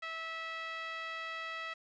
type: tone with band-pass filter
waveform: 10% pulse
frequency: 652 Hz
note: E5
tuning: 19 cents flat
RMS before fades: -41 dBFS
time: 0.02-1.74 s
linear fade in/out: 10 ms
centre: 1700 Hz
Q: 1.2
effects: resampled to 16000 Hz + 10-bit